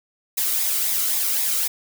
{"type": "noise with flanger", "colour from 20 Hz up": "blue", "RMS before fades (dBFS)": -22, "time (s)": [0.37, 1.68], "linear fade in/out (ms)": 10, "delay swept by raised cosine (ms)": [0.67, 1.19], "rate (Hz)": 3.8, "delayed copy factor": -0.5, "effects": []}